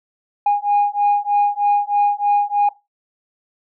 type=beating tone pair; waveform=sine; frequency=818 / 821.2 Hz; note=G#5 / G#5; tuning=-26 / -20 cents; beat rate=3.2 Hz; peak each=-16 dBFS; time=0.46-2.69 s; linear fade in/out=5 ms; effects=noise-tail reverb RT60 0.2 s tail -17 dB re dry + tanh soft clip ceiling -9 dBFS